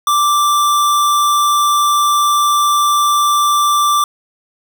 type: tone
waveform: square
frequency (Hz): 1174.7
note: D6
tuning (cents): 0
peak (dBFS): -11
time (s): 0.07-4.04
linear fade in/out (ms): 2
effects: none